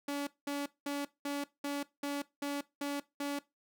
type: tone bursts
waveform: sawtooth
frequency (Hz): 284.9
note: C#4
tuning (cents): +48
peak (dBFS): -30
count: 9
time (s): 0.08-3.39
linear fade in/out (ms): 5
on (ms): 190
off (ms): 200
effects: noise-tail reverb RT60 0.2 s tail -19 dB re dry